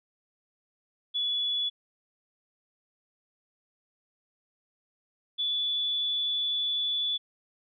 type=tone pair in turn; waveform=sine; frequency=3418 / 3452 Hz; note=G#7 / A7; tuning=+49 / -34 cents; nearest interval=unison; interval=17 cents; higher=second; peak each=-26 dBFS; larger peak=neither; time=1.14-1.7 / 5.38-7.18 s; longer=second; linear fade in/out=20 ms; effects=none